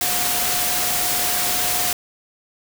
sine tone in noise, 719 Hz, F#5, 50 cents flat, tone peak -30 dBFS, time 0.01-1.93 s, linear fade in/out 2 ms, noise white, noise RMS -21 dBFS, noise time 0.01-1.93 s, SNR -12 dB, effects none

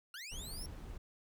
20% pulse linear sweep, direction up, 1360 to 5588 Hz, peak -40 dBFS, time 0.14-0.66 s, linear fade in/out 2 ms
brown noise, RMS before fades -46 dBFS, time 0.31-0.98 s, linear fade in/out 10 ms
effects none

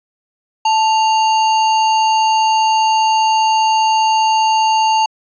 sine tone with sample-and-hold, 880 Hz, A5, in tune, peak -10 dBFS, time 0.65-5.06 s, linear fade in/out 5 ms, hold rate 3675 Hz, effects resampled to 16000 Hz

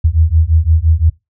sine beating tone pair, 77.78 / 83.58 Hz, D#2 / E2, 0 / +24 cents, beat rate 5.8 Hz, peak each -11 dBFS, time 0.04-1.1 s, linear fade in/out 10 ms, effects noise-tail reverb RT60 0.2 s tail -21 dB re dry

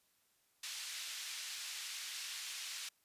white band-pass noise, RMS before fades -45 dBFS, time 0.63-2.89 s, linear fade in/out 5 ms, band 2100 to 5900 Hz, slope 12 dB/octave, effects white hiss -75 dBFS RMS until 3.04 s + resampled to 32000 Hz

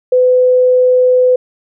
sine tone, 504 Hz, B4, 35 cents sharp, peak -6 dBFS, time 0.12-1.36 s, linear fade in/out 5 ms, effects none

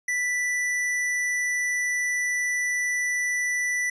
square tone, 1975.5 Hz, B6, in tune, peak -24 dBFS, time 0.08-3.9 s, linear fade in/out 5 ms, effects resampled to 22050 Hz

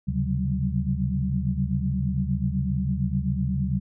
sine tone cluster, 74.4 / 132.2 / 139.3 / 185.7 / 194.1 Hz, D2 / C3 / C#3 / F#3 / G3, +23 / +18 / +9 / +7 / -17 cents, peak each -29 dBFS, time 0.07-3.8 s, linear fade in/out 20 ms, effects none

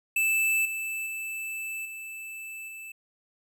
square tone with level steps, 2637 Hz, E7, in tune, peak -23 / -31 / -33 / -38 / -40 dBFS, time 0.16-2.92 s, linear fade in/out 5 ms, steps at 0.65 / 1.06 / 1.85 / 2.68 s, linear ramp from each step 5 ms, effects none

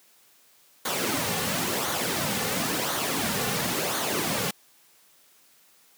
pink noise with flanger, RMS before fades -27 dBFS, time 0.85-4.51 s, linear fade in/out 5 ms, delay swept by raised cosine 0.38 to 3.18 ms, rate 0.96 Hz, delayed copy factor -0.55, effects white hiss -59 dBFS RMS until 5.97 s + high-pass 150 Hz 12 dB/octave

